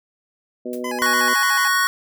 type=harmonic tone; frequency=123.47 Hz; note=B2; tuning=in tune; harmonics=2 / 3 / 4 / 5; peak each=-29 / -30 / -31 / -34 dBFS; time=0.65-1.34 s; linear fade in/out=10 ms
type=noise with exponential decay; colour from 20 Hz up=blue; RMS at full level=-34 dBFS; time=0.73-0.85 s; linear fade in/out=2 ms; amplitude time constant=26 ms
type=tone with vibrato; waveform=25% pulse; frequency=920 Hz; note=A#5; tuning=23 cents flat; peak=-23 dBFS; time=0.84-1.68 s; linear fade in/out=5 ms; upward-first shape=square; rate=6.8 Hz; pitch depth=170 cents each way
type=chord; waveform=square; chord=F# major; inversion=second; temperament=equal; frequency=1108.7 / 1480 / 1864.7 Hz; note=C#6 / F#6 / A#6; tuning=0 / 0 / 0 cents; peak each=-21 / -21 / -22 dBFS; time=1.02-1.87 s; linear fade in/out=0 ms
effects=none